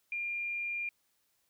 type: tone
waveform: sine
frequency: 2400 Hz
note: D7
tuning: 37 cents sharp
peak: -33 dBFS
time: 0.12-0.89 s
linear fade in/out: 2 ms
effects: white hiss -75 dBFS RMS until 1.49 s